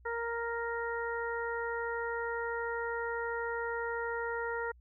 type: harmonic tone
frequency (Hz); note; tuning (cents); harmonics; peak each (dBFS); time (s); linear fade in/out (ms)
466.2; A#4; 0; 1 / 2 / 3 / 4; -36 / -39 / -39 / -41; 0.05-4.72; 10
effects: added 60 Hz sine -56 dBFS peak until 4.8 s